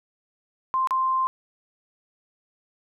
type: tone with dropouts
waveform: sine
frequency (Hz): 1046.5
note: C6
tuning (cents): 0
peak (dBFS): -20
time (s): 0.74-1.27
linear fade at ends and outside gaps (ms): 0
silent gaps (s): 0.873-0.908
effects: none